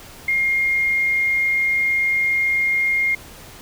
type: tone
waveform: sine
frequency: 2129 Hz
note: C7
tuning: 30 cents sharp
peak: -16 dBFS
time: 0.28-3.15 s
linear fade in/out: 5 ms
effects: pink hiss -41 dBFS RMS until 3.61 s